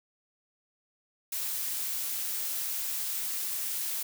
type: noise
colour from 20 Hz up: blue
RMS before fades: -33 dBFS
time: 1.32-4.03 s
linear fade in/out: 5 ms
effects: none